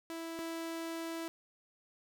sawtooth tone pair in turn, 329.6 / 329.6 Hz, E4 / E4, 0 / 0 cents, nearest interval unison, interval 0 cents, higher neither, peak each -36 / -34 dBFS, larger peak second, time 0.1-0.39 / 0.39-1.28 s, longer second, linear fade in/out 0 ms, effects none

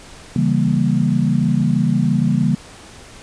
sine chord, C# diminished seventh, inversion none, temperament equal, 138.59 / 164.81 / 196 / 233.1 Hz, C#3 / E3 / G3 / Bb3, 0 / 0 / 0 / 0 cents, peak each -19 dBFS, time 0.36-2.55 s, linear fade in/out 2 ms, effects pink hiss -40 dBFS RMS until 3.22 s + resampled to 22050 Hz

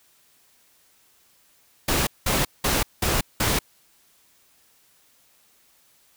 pink noise bursts, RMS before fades -22 dBFS, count 5, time 1.88-3.59 s, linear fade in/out 5 ms, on 190 ms, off 190 ms, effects white hiss -60 dBFS RMS until 6.16 s

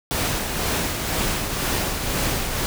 pink noise with tremolo, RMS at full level -22 dBFS, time 0.11-2.66 s, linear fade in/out 0 ms, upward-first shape triangle, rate 2 Hz, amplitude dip 45%, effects none

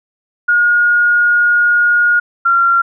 sine tone pair in turn, 1434 / 1376.8 Hz, F6 / F6, +45 / -25 cents, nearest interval minor second, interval 70 cents, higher first, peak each -8 dBFS, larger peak neither, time 0.48-2.2 / 2.45-2.82 s, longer first, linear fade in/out 10 ms, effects none

